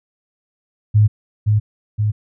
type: tone with echo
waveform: sine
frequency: 106 Hz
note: G#2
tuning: 36 cents sharp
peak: -8 dBFS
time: 0.94-1.08 s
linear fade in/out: 20 ms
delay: 520 ms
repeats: 2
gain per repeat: -3 dB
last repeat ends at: 2.12 s
effects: none